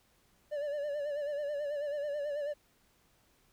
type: tone with vibrato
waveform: triangle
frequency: 582 Hz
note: D5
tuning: 16 cents flat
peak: -31 dBFS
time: 0.51-2.54 s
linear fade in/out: 20 ms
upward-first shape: sine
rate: 9.2 Hz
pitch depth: 59 cents each way
effects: pink hiss -69 dBFS RMS until 3.52 s